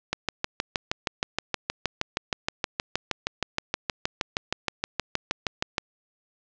click train, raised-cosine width 0.2 ms, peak -7 dBFS, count 37, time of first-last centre 0.13-5.781 s, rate 6.37 Hz, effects low-pass 6000 Hz 12 dB/octave

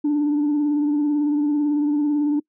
sine tone with vibrato, 294.2 Hz, D4, 3 cents sharp, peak -15 dBFS, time 0.04-2.4 s, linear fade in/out 10 ms, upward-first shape triangle, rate 18 Hz, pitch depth 42 cents each way, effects noise-tail reverb RT60 0.1 s tail -25 dB re dry + tanh soft clip ceiling -15 dBFS

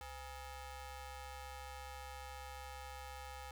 sawtooth ring-modulated tone, 444.3 Hz, A4, 17 cents sharp, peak -40 dBFS, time 0.01-3.51 s, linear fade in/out 0 ms, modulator 377 Hz, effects none

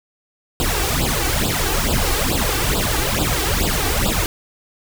pink noise with flanger, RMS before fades -19 dBFS, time 0.6-4.26 s, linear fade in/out 0 ms, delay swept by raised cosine 0.24 to 2.64 ms, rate 2.3 Hz, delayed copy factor +1, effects none

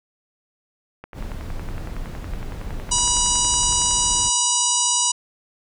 click train, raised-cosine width 0.5 ms, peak -21 dBFS, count 32, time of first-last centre 1.04-3.91 s, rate 10.8 Hz
brown noise, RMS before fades -30 dBFS, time 1.13-4.31 s, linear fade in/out 50 ms
harmonic tone, 972 Hz, B5, 28 cents flat, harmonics 1 / 3 / 4 / 5 / 6 / 7 / 8 / 9, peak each -26 / -27 / -29 / -28 / -24 / -24 / -25 / -24 dBFS, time 2.91-5.12 s, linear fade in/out 10 ms
effects none

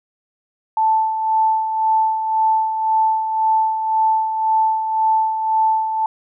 sine tone with tremolo, 880 Hz, A5, in tune, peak -12 dBFS, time 0.77-6.06 s, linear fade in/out 2 ms, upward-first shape sine, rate 1.9 Hz, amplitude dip 55%, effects none

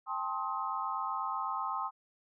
sine chord, A half-diminished seventh, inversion third, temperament just, 792 / 880 / 1056 / 1267.2 Hz, G5 / A5 / C6 / Eb6, +18 / 0 / +16 / +31 cents, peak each -40 / -40 / -36 / -37 dBFS, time 0.06-1.91 s, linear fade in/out 50 ms, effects none

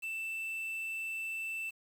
triangle tone with quantisation, 2658 Hz, E7, 14 cents sharp, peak -34 dBFS, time 0.02-1.71 s, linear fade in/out 20 ms, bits 9, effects none

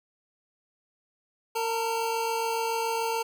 square tone cluster, 457.6 / 899 / 946 Hz, A#4 / A5 / A#5, -32 / +37 / +25 cents, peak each -31 / -30 / -37 dBFS, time 1.55-3.23 s, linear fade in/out 10 ms, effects none

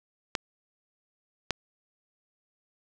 clicks, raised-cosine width 0.2 ms, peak -9 dBFS, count 2, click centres 0.352 / 1.507 s, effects none

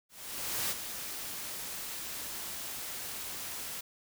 white noise with ADSR envelope, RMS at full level -32 dBFS, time 0.09-3.81 s, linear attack 620 ms, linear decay 24 ms, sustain -8 dB, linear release 6 ms, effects none

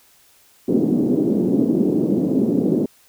pink band-pass noise, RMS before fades -18 dBFS, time 0.68-2.86 s, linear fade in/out 5 ms, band 210 to 360 Hz, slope 24 dB/octave, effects white hiss -54 dBFS RMS until 3.08 s

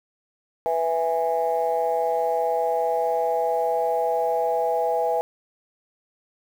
sine chord, E major, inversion second, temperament just, 494.4 / 659.3 / 824.1 Hz, B4 / E5 / G#5, +2 / 0 / -14 cents, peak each -24 dBFS, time 0.66-5.21 s, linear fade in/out 0 ms, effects tanh soft clip ceiling -12 dBFS + 8-bit

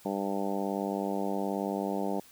harmonic tone, 98.8 Hz, G2, 14 cents sharp, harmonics 2 / 3 / 4 / 5 / 6 / 7 / 8 / 9, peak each -34 / -36 / -37 / -38 / -39 / -39 / -40 / -41 dBFS, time 0.05-2.2 s, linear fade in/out 5 ms, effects white hiss -56 dBFS RMS until 2.31 s

